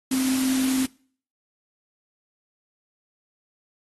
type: tone in noise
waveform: sine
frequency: 261.6 Hz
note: C4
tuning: in tune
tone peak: -21 dBFS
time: 0.11-0.86 s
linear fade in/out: 5 ms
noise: white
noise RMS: -30 dBFS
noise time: 0.11-0.86 s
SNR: +6 dB
effects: noise-tail reverb RT60 0.5 s tail -24 dB re dry + AAC 32 kbps